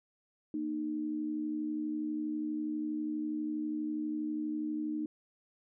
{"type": "tone pair together", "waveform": "sine", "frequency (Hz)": [233.1, 305.4], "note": ["A#3", "D#4"], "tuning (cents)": [0, -32], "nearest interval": "perfect fourth", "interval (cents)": 468, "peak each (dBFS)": [-40, -33], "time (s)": [0.54, 5.06], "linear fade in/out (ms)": 2, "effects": []}